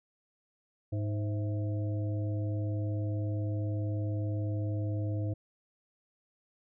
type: harmonic tone with a mistuned harmonic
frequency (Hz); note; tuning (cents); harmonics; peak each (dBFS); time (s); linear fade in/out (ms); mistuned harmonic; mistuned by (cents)
104.1; G#2; +5; 1 / 3 / 5 / 6; -30 / -39 / -44 / -47; 0.92-5.34; 10; 6; +92
effects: none